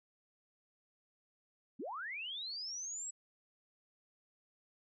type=linear sweep; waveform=sine; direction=up; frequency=185 to 7830 Hz; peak=-40 dBFS; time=1.79-3.11 s; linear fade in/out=10 ms; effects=none